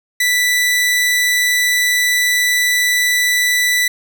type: tone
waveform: sawtooth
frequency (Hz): 1975.5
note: B6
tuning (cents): 0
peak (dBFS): -9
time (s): 0.2-3.88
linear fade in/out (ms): 5
effects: none